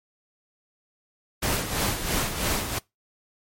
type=noise with tremolo; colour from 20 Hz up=pink; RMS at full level=-24 dBFS; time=1.42-2.79 s; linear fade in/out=10 ms; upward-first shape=sine; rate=3 Hz; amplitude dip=60%; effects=noise-tail reverb RT60 0.2 s tail -24 dB re dry + MP3 64 kbps